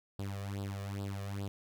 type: tone with flanger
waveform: sawtooth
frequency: 99.2 Hz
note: G2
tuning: 21 cents sharp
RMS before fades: -39 dBFS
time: 0.19-1.48 s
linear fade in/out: 0 ms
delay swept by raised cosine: 0.23 to 1.73 ms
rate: 2.4 Hz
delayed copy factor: +0.8
effects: none